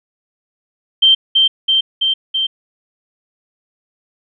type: tone with echo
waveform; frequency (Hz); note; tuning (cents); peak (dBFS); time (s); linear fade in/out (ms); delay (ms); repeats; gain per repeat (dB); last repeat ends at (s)
sine; 3136; G7; 0; -6; 1.02-1.15; 10; 330; 4; -2; 2.47
effects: none